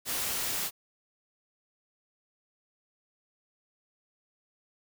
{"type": "noise", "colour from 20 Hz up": "white", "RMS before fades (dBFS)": -32, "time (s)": [0.05, 0.71], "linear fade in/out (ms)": 50, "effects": []}